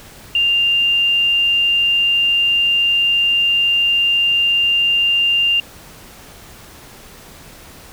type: tone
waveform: sine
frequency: 2794 Hz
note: F7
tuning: in tune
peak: -12 dBFS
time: 0.35-5.6 s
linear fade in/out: 2 ms
effects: pink hiss -40 dBFS RMS until 7.92 s

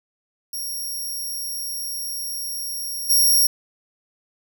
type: tone with level steps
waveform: 5% pulse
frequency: 5588 Hz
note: F8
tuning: in tune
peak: -21 / -8 dBFS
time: 0.53-3.47 s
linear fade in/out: 5 ms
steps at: 3.09 s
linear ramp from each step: 20 ms
effects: none

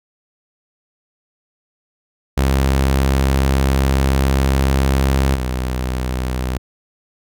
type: tone pair in turn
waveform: sawtooth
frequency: 67.2 / 63.4 Hz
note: C2 / B1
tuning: +47 / +46 cents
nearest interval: minor second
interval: 101 cents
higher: first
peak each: -9 / -15 dBFS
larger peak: first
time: 2.37-5.36 / 5.36-6.58 s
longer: first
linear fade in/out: 10 ms
effects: none

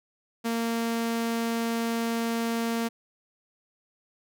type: tone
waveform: sawtooth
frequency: 230.4 Hz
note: A#3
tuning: 20 cents flat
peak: -22 dBFS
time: 0.44-2.89 s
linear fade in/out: 20 ms
effects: none

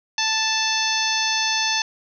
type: harmonic tone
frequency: 880 Hz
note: A5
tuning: in tune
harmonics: 1 / 2 / 3 / 4 / 5 / 6 / 7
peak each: -27 / -27 / -27 / -27 / -27 / -27 / -27 dBFS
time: 0.18-1.82 s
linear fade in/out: 2 ms
effects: none

